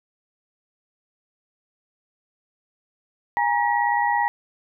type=tone cluster; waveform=sine; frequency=822 / 940 / 1920 Hz; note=G#5 / A#5 / B6; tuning=-18 / +14 / -49 cents; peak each=-22 / -22 / -25 dBFS; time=3.37-4.28 s; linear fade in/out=0 ms; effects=none